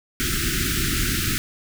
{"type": "band-stop noise", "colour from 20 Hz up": "pink", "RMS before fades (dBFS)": -23, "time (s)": [0.2, 1.38], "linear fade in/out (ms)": 0, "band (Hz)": [390, 1300], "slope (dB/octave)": 96, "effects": []}